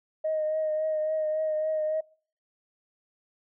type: tone with vibrato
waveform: sine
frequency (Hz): 622.3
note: D#5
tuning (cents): 0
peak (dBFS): -24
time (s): 0.24-2.01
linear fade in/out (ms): 10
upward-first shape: triangle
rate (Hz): 3.6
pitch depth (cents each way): 26
effects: noise-tail reverb RT60 0.5 s tail -26 dB re dry + tanh soft clip ceiling -20 dBFS